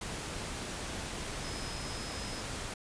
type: tone in noise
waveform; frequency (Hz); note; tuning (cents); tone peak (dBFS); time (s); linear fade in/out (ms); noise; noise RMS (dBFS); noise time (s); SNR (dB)
sine; 5100; D#8; +42; -46; 1.44-2.41; 5; pink; -39; 0.01-2.74; -10
effects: resampled to 22050 Hz